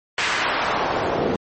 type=noise with band-pass filter sweep; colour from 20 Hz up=pink; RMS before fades=-22 dBFS; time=0.18-1.36 s; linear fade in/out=2 ms; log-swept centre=2200 to 370 Hz; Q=1.1; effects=MP3 32 kbps